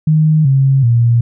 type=tone with pitch steps; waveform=sine; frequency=155.56 / 135.42 / 117.89 Hz; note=D#3 / C#3 / A#2; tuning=0 / -40 / +20 cents; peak=-7 dBFS; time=0.07-1.21 s; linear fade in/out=5 ms; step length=380 ms; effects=none